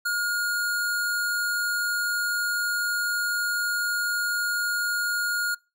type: tone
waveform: square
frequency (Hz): 1428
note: F6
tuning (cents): +38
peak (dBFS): -24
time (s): 0.05-5.55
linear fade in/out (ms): 10
effects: noise-tail reverb RT60 0.3 s tail -26 dB re dry